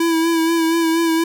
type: tone with vibrato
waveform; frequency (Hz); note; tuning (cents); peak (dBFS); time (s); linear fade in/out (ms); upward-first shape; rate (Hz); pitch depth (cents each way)
square; 329.6; E4; 0; -15; 0-1.24; 5; sine; 4.2; 31
effects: none